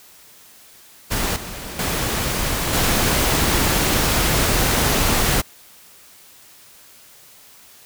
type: noise with level steps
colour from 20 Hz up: pink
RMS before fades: -22 / -32 / -22 / -18 dBFS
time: 1.1-5.42 s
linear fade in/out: 20 ms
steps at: 1.36 / 1.79 / 2.73 s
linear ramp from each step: 2 ms
effects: white hiss -47 dBFS RMS until 7.85 s